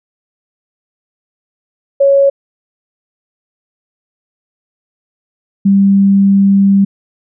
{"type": "tone pair in turn", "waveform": "sine", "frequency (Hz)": [554.4, 197.15], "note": ["C#5", "G3"], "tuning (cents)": [0, 10], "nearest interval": "octave + tritone", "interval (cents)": 1790, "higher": "first", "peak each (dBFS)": -5, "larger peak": "neither", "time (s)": [[2, 2.3], [5.65, 6.85]], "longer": "second", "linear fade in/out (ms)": 10, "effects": []}